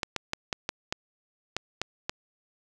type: clicks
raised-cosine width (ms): 0.2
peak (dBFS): -11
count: 9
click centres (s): 0.032 / 0.163 / 0.334 / 0.528 / 0.691 / 0.925 / 1.566 / 1.816 / 2.095
effects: none